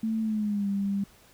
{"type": "tone with pitch glide", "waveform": "sine", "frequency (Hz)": [221.9, 198.84], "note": ["A3", "G3"], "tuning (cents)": [15, 25], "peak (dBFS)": -25, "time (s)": [0.03, 1.04], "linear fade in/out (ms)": 5, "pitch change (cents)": -190, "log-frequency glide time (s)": [0.21, 0.68], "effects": ["pink hiss -57 dBFS RMS until 1.33 s"]}